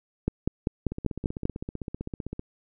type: two click trains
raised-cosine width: 3 ms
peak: -11 / -20 dBFS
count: 7 / 24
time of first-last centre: 0.28-1.454 / 0.92-2.394 s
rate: 5.11 / 15.6 Hz
effects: none